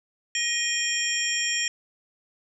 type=tone cluster; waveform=sine; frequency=1885 / 2458 / 3190 / 5560 / 7310 Hz; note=A#6 / D#7 / G7 / F8 / A#8; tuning=+19 / -22 / +30 / -9 / -35 cents; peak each=-30 dBFS; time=0.35-1.68 s; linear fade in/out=2 ms; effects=none